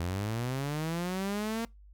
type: linear sweep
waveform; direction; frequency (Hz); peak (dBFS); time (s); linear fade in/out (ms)
sawtooth; up; 82.41 to 232; -27; 0-1.65; 0
effects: noise-tail reverb RT60 0.2 s tail -24 dB re dry + added 50 Hz sine -51 dBFS peak until 1.93 s